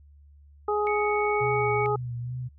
harmonic tone, 417.6 Hz, G#4, 10 cents sharp, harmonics 1 / 2 / 3, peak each -25 / -28 / -30 dBFS, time 0.68-1.96 s, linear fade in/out 5 ms
sine tone with pitch glide, 2217 to 2234 Hz, C#7 to C#7, 0 to +13 cents, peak -30 dBFS, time 0.87-1.86 s, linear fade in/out 0 ms, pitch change +13 cents, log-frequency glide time 1.23-1.64 s
sine tone with vibrato, 123 Hz, B2, 7 cents flat, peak -30 dBFS, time 1.4-2.49 s, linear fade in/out 20 ms, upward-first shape sine, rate 2.3 Hz, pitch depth 49 cents each way
effects added 72 Hz sine -50 dBFS peak until 2.58 s

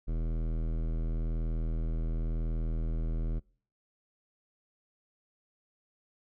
sine tone with hard clipping, 40.47 Hz, E1, 31 cents flat, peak -31 dBFS, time 0.07-3.4 s, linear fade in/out 20 ms, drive 17 dB, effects noise-tail reverb RT60 0.5 s tail -26 dB re dry

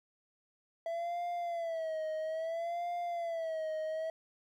triangle tone with vibrato, 662 Hz, E5, 7 cents sharp, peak -32 dBFS, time 0.86-4.1 s, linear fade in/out 2 ms, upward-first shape sine, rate 0.6 Hz, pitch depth 96 cents each way, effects 12-bit

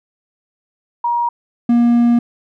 sine / triangle tone pair in turn, 950 / 237.5 Hz, A#5 / A#3, +33 / +33 cents, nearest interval 2 octaves, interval 2400 cents, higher first, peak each -14 / -7 dBFS, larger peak second, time 1.04-1.29 / 1.69-2.19 s, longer second, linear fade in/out 5 ms, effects none

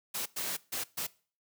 white noise bursts at uneven times, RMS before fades -35 dBFS, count 4, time 0.14-0.26 / 0.36-0.57 / 0.72-0.84 / 0.97-1.07 s, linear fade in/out 10 ms, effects noise-tail reverb RT60 0.4 s tail -21 dB re dry + high-pass 100 Hz 12 dB/octave

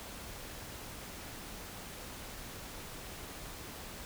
silence, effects pink hiss -46 dBFS RMS until 4.05 s

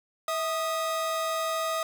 45% pulse tone pair together, 649.2 / 1239 Hz, E5 / D#6, -27 / -8 cents, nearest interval major seventh, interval 1119 cents, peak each -30 / -30 dBFS, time 0.28-1.83 s, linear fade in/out 2 ms, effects none

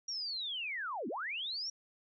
sine linear two-way sweep, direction down then up, 5700 to 203.8 to 5700 Hz, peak -36 dBFS, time 0.08-1.7 s, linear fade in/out 5 ms, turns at 1.08 s, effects none

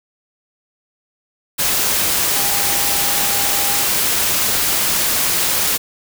sine tone in noise, 804 Hz, G5, 44 cents sharp, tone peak -28 dBFS, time 2.34-3.86 s, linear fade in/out 20 ms, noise white, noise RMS -17 dBFS, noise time 1.58-5.78 s, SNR -14 dB, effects none

